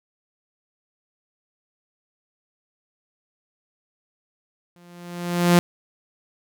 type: tone with exponential growth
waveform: sawtooth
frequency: 174.61 Hz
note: F3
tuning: in tune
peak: -7 dBFS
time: 4.76-5.59 s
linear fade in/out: 0 ms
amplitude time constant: 180 ms
effects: none